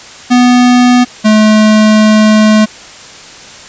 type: tone pair in turn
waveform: square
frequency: 246.9 / 215 Hz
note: B3 / A3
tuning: 0 / -40 cents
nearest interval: major second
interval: 240 cents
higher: first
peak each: -4 / -4 dBFS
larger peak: neither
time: 0.3-1.05 / 1.24-2.66 s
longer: second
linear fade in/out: 20 ms
effects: white hiss -31 dBFS RMS until 3.68 s + resampled to 16000 Hz